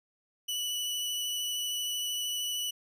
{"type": "tone with vibrato", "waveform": "sawtooth", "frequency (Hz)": 2960, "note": "F#7", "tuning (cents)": 0, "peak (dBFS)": -28, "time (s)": [0.48, 2.71], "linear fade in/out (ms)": 10, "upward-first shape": "triangle", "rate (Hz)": 13, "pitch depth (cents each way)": 14, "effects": []}